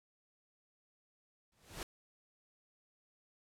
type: noise with exponential growth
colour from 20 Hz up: pink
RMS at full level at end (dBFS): -40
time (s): 1.52-1.83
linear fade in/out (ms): 1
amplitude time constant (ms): 67
effects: low-pass 12000 Hz 12 dB/octave